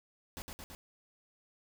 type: noise with echo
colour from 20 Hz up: pink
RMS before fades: -43 dBFS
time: 0.37-0.42 s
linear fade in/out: 0 ms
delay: 110 ms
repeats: 3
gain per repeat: -2 dB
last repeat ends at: 0.75 s
effects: none